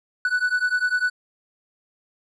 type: beating tone pair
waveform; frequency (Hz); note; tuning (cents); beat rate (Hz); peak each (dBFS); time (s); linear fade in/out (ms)
triangle; 1480 / 1490; F#6 / F#6; 0 / +12; 10; -21 / -21; 0.25-1.1; 2
effects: resampled to 24000 Hz